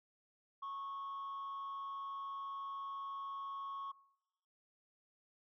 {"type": "tone with frequency modulation", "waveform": "sine", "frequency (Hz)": 1100, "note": "C#6", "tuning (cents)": -14, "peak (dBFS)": -39, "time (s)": [0.62, 3.92], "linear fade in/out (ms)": 10, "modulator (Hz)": 178, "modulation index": 0.22, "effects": ["noise-tail reverb RT60 0.9 s tail -25 dB re dry", "tanh soft clip ceiling -40 dBFS"]}